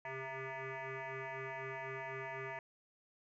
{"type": "tone with frequency modulation", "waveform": "sine", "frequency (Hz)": 667, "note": "E5", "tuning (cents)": 20, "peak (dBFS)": -40, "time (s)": [0.05, 2.59], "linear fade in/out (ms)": 2, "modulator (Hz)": 266, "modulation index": 6, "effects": ["tanh soft clip ceiling -36 dBFS"]}